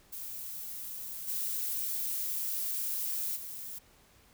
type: noise with level steps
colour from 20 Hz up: violet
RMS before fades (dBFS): -41 / -34 / -42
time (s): 0.12-3.79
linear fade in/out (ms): 10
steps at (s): 1.27 / 3.35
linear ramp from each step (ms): 20
effects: pink hiss -62 dBFS RMS until 4.33 s